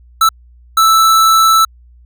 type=tone bursts at uneven times; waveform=square; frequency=1318.5 Hz; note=E6; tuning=in tune; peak=-7 dBFS; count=2; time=0.21-0.29 / 0.77-1.65 s; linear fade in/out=5 ms; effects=added 60 Hz sine -40 dBFS peak until 2.05 s